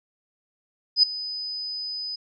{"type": "tone with ADSR envelope", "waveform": "sine", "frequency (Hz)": 5000, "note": "D#8", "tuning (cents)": 8, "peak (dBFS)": -11, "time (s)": [0.96, 2.16], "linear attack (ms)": 72, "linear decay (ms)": 4, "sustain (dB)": -18, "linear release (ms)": 11, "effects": []}